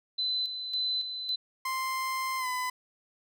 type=tone with tremolo; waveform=sine; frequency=4026 Hz; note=B7; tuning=33 cents sharp; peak=-27 dBFS; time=0.18-1.36 s; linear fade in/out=10 ms; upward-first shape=square; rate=1.8 Hz; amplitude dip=55%
type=tone with pitch glide; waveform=30% pulse; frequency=1046.5 to 1006.2 Hz; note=C6 to B5; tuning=0 to +32 cents; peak=-27 dBFS; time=1.65-2.7 s; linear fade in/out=5 ms; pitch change=-68 cents; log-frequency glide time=2.38-2.47 s
effects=none